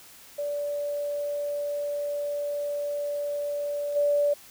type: tone with level steps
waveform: sine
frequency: 580 Hz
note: D5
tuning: 22 cents flat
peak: -27 / -20 dBFS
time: 0.38-4.34 s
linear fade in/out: 10 ms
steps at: 3.95 s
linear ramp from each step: 20 ms
effects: white hiss -50 dBFS RMS until 4.5 s